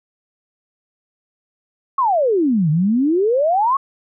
sine exponential two-way sweep, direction down then up, 1133 to 146.83 to 1133 Hz, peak -13 dBFS, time 1.98-3.77 s, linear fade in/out 5 ms, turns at 2.7 s, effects none

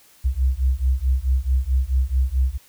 sine beating tone pair, 62.8 / 67.4 Hz, B1 / C#2, +30 / -48 cents, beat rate 4.6 Hz, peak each -20 / -20 dBFS, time 0.24-2.58 s, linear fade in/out 20 ms, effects white hiss -53 dBFS RMS until 2.68 s

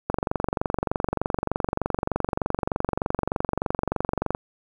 click train, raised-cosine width 1 ms, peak -9 dBFS, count 100, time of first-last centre 0.1-4.349 s, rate 23.3 Hz, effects 8-bit

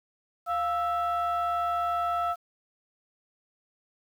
sine tone pair together, 698.5 / 1318.6 Hz, F5 / E6, 0 / 0 cents, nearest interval major seventh, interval 1100 cents, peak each -26 dBFS, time 0.46-2.36 s, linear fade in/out 50 ms, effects tanh soft clip ceiling -22 dBFS + 9-bit

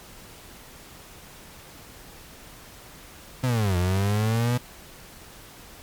35% pulse linear two-way sweep, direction down then up, 131.7 to 87.31 to 124.4 Hz, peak -19 dBFS, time 3.43-4.58 s, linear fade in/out 10 ms, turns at 3.77 s, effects pink hiss -46 dBFS RMS until 5.82 s + MP3 96 kbps

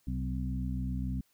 harmonic tone with a mistuned harmonic, 64 Hz, C2, 38 cents flat, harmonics 1 / 2 / 3 / 4, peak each -34 / -37 / -38 / -39 dBFS, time 0.07-1.21 s, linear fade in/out 5 ms, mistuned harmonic 3, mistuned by -29 cents, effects white hiss -71 dBFS RMS until 1.33 s

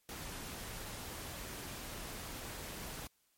pink noise, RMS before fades -45 dBFS, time 0.09-3.07 s, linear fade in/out 0 ms, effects white hiss -75 dBFS RMS until 3.37 s + MP3 64 kbps

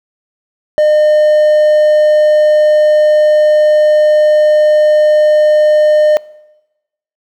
triangle tone, 607 Hz, D#5, 43 cents flat, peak -4 dBFS, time 0.78-6.17 s, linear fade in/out 0 ms, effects noise-tail reverb RT60 1.0 s tail -22 dB re dry

